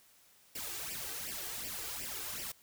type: noise with flanger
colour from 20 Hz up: white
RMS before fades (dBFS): -41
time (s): 0.55-2.52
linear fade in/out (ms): 5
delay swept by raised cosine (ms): 0.38 to 2.58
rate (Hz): 2.7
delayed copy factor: +0.8
effects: white hiss -64 dBFS RMS until 2.62 s